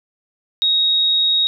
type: tone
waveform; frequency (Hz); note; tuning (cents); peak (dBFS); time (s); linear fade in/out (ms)
sine; 3770; A#7; +19; -13; 0.62-1.47; 0
effects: none